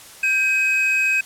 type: tone pair together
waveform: triangle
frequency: 1577.8 / 2534 Hz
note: G6 / D#7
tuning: +11 / +31 cents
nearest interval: minor sixth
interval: 820 cents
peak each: -23 / -15 dBFS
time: 0.23-1.21 s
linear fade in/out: 5 ms
effects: white hiss -42 dBFS RMS until 1.25 s + low-pass 12000 Hz 12 dB/octave